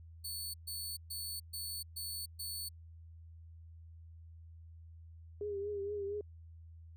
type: tone bursts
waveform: 15% pulse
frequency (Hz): 4448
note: C#8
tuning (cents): +5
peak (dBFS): -33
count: 6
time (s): 0.24-2.69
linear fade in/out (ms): 10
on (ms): 300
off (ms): 130
type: tone with vibrato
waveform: sine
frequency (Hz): 405.7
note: G#4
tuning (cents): -41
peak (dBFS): -36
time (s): 5.41-6.21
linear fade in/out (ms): 2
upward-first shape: triangle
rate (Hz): 4.3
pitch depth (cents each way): 59
effects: added 82 Hz sine -51 dBFS peak until 6.96 s